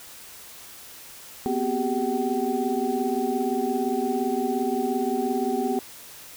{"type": "tone cluster", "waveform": "sine", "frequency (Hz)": [240.2, 257.6, 379.1, 404.8, 761], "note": ["B3", "C4", "F#4", "G#4", "F#5"], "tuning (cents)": [-48, -27, 42, -44, 48], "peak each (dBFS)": -29, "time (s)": [1.46, 5.79], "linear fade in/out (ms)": 0, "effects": ["white hiss -44 dBFS RMS until 6.36 s"]}